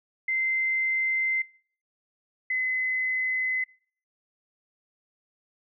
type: tone pair in turn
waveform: sine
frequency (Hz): 2076 / 2033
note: C7 / B6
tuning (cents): -14 / +50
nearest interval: unison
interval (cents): 36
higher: first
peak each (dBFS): -24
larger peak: neither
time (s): 0.28-1.42 / 2.5-3.64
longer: neither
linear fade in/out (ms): 5
effects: noise-tail reverb RT60 0.5 s tail -24 dB re dry